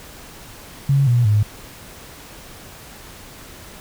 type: tone with pitch steps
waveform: sine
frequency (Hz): 138.59 / 120.65 / 105.03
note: C#3 / B2 / G#2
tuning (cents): 0 / -40 / +20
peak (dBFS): -12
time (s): 0.89-1.43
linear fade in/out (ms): 5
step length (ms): 180
effects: pink hiss -40 dBFS RMS until 3.8 s